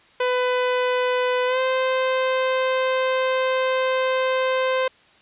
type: tone with pitch glide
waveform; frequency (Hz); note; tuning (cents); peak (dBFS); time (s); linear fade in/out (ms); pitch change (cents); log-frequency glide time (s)
sawtooth; 500 to 518.8; B4 to C5; +21 to -15; -15; 0.2-4.88; 5; +64; 1.46-1.59
effects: white hiss -54 dBFS RMS until 5.21 s + resampled to 8000 Hz